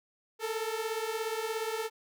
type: beating tone pair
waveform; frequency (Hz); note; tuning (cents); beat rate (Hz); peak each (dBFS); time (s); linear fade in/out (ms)
sawtooth; 436 / 453; A4 / A#4; -16 / -50; 17; -31; 0.39-1.9; 50
effects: none